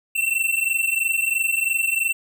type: tone pair together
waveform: square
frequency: 2685 / 2708 Hz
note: E7 / E7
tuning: +31 / +46 cents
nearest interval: unison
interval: 15 cents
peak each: -23 dBFS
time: 0.15-2.13 s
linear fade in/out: 10 ms
effects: none